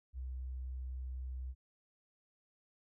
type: tone with tanh clipping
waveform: triangle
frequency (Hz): 64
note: C2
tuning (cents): -38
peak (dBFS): -39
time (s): 0.13-1.55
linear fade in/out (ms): 50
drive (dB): 4
effects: none